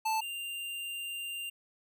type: tone pair in turn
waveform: square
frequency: 880 / 2788 Hz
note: A5 / F7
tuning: 0 / -4 cents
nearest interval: octave + minor sixth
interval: 1996 cents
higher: second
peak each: -29 / -37 dBFS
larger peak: first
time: 0.05-0.21 / 0.21-1.5 s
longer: second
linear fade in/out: 10 ms
effects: none